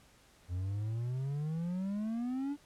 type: exponential sweep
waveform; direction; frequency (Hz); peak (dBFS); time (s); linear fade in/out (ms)
triangle; up; 86.7 to 293.7; -31; 0.48-2.57; 50
effects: pink hiss -63 dBFS RMS until 2.65 s + low-pass 11000 Hz 12 dB/octave